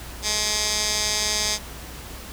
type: tone with band-pass filter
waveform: 15% pulse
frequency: 212 Hz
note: G#3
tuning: 36 cents sharp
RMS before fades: -24 dBFS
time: 0.22-1.59 s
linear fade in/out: 50 ms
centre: 5700 Hz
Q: 2
effects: added 60 Hz sine -39 dBFS peak until 2.32 s + pink hiss -39 dBFS RMS until 2.32 s